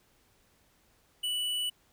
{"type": "tone with tanh clipping", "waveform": "triangle", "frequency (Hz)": 2960, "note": "F#7", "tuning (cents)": 0, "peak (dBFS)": -31, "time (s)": [1.23, 1.7], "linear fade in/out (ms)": 10, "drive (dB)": 17, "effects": ["pink hiss -67 dBFS RMS until 1.92 s"]}